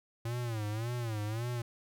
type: tone with vibrato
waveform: square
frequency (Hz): 113.1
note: A2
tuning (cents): +48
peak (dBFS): -34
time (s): 0.25-1.62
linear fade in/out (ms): 5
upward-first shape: sine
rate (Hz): 1.8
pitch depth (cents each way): 140
effects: none